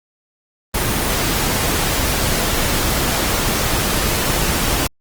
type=noise; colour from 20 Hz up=pink; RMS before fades=-18 dBFS; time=0.74-4.87 s; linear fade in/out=5 ms; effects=Opus 24 kbps